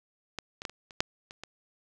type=clicks; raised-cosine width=0.2 ms; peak=-17 / -22 / -16 / -30 / -30 / -6 / -27 / -23 dBFS; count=8; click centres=0.387 / 0.619 / 0.652 / 0.696 / 0.908 / 1.005 / 1.309 / 1.436 s; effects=none